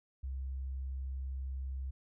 sine tone, 66.2 Hz, C2, 21 cents sharp, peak -36 dBFS, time 0.23-1.91 s, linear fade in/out 10 ms, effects none

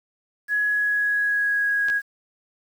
sine tone with pitch glide, 1680 to 1651.1 Hz, G#6 to G#6, +19 to -11 cents, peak -19 dBFS, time 0.48-2.02 s, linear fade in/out 50 ms, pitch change -30 cents, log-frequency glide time 0.7-1.8 s
clicks, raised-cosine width 0.2 ms, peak -18 dBFS, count 2, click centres 1.885 / 1.9 s
effects 8-bit

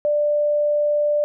sine tone, 591 Hz, D5, 11 cents sharp, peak -16 dBFS, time 0.05-1.24 s, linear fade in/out 0 ms, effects none

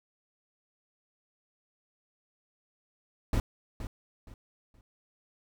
brown noise with echo, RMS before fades -26 dBFS, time 3.33-3.4 s, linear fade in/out 2 ms, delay 470 ms, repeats 3, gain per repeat -11 dB, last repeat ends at 4.81 s, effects none

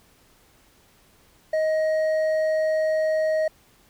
triangle tone with hard clipping, 628 Hz, D#5, 16 cents sharp, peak -21 dBFS, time 1.53-3.48 s, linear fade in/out 5 ms, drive 8 dB, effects pink hiss -58 dBFS RMS until 3.89 s

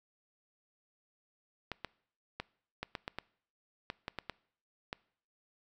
clicks, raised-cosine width 0.3 ms, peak -21 dBFS, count 12, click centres 1.717 / 1.847 / 2.4 / 2.83 / 2.952 / 3.079 / 3.186 / 3.901 / 4.081 / 4.187 / 4.297 / 4.929 s, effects noise-tail reverb RT60 0.6 s tail -23 dB re dry

